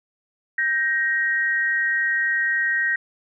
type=tone pair together; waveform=sine; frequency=1569.1 / 1880 Hz; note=G6 / A#6; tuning=+1 / +14 cents; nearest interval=minor third; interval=313 cents; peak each=-24 / -20 dBFS; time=0.58-2.96 s; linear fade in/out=5 ms; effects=none